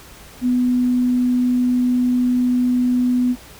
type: tone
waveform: sine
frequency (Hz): 248.4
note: B3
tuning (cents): +10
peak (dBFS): -14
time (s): 0.41-3.36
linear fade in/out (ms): 50
effects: added 57 Hz sine -47 dBFS peak until 3.59 s + pink hiss -42 dBFS RMS until 3.59 s